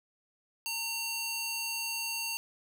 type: tone with high-pass filter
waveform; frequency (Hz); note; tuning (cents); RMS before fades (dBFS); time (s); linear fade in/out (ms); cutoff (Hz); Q
square; 915; A#5; -32; -35; 0.66-2.37; 0; 2900; 0.92
effects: 11-bit